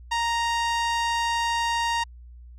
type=tone with low-pass filter; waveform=sawtooth; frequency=932.3 Hz; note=A#5; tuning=in tune; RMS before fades=-25 dBFS; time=0.11-2.04 s; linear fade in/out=10 ms; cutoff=6500 Hz; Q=0.8; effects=added 60 Hz sine -42 dBFS peak until 2.58 s